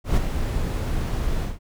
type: noise with ADSR envelope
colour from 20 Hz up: brown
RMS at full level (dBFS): -17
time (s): 0.04-1.59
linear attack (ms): 130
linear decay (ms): 14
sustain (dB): -7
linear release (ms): 170
effects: none